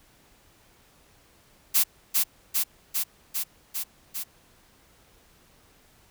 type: noise with echo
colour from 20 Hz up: blue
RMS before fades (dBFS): -20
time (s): 1.74-1.84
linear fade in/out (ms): 20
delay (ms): 400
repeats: 6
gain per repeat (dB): -2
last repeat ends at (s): 4.24
effects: pink hiss -59 dBFS RMS until 6.1 s